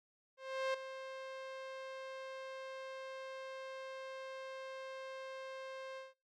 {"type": "tone with ADSR envelope", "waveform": "sawtooth", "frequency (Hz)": 529, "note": "C5", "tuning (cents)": 19, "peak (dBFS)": -29, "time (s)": [0.37, 6.14], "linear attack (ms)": 370, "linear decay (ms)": 6, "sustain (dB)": -12, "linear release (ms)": 170, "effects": ["noise-tail reverb RT60 0.3 s tail -25 dB re dry", "low-pass 4000 Hz 12 dB/octave"]}